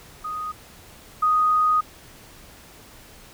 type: tone pair in turn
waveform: sine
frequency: 1244.5 / 1244.5 Hz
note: D#6 / D#6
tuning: 0 / 0 cents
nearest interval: unison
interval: 0 cents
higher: neither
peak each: -27 / -16 dBFS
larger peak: second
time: 0.24-0.52 / 1.22-1.81 s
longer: second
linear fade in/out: 10 ms
effects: pink hiss -47 dBFS RMS until 3.33 s